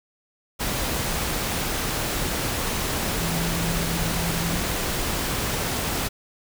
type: tone in noise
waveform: sine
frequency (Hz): 167.8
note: E3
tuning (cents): +31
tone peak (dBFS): -27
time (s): 3.2-4.61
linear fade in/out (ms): 20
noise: pink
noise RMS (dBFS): -26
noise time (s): 0.59-6.09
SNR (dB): -4
effects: none